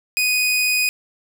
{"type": "tone", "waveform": "sawtooth", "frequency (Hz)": 2489, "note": "D#7", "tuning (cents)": 0, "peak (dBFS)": -13, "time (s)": [0.17, 0.89], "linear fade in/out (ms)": 0, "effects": []}